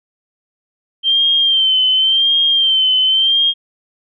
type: tone with vibrato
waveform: sine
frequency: 3136 Hz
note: G7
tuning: in tune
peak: -10 dBFS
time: 1.03-3.54 s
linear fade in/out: 50 ms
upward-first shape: sine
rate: 0.91 Hz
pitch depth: 54 cents each way
effects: none